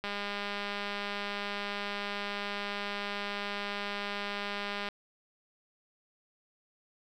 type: click train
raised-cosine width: 0.3 ms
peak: -20 dBFS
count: 985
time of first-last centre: 0.04-4.887 s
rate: 203 Hz
effects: 10-bit